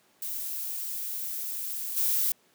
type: noise with level steps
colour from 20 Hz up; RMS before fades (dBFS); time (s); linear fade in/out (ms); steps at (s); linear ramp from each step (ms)
violet; -34 / -26; 0.22-2.32; 2; 1.96; 20
effects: pink hiss -64 dBFS RMS until 2.54 s + high-pass 200 Hz 12 dB/octave